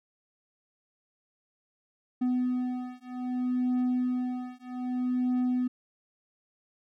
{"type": "beating tone pair", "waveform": "triangle", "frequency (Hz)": [250.1, 250.73], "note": ["B3", "B3"], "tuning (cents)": [22, 26], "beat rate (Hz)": 0.63, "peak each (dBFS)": -28, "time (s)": [2.21, 5.68], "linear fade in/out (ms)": 10, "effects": []}